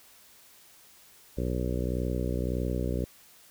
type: harmonic tone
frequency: 61.74 Hz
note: B1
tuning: in tune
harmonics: 1 / 2 / 3 / 4 / 5 / 6 / 7 / 8 / 9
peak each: -31 / -34 / -36 / -37 / -38 / -39 / -39 / -40 / -41 dBFS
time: 1.37-3.05 s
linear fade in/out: 10 ms
effects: white hiss -56 dBFS RMS until 3.5 s